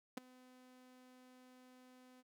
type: tone with ADSR envelope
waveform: sawtooth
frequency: 253.7 Hz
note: B3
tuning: 47 cents sharp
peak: -34 dBFS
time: 0.17-2.23 s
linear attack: 6 ms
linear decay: 10 ms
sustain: -23 dB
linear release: 35 ms
effects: none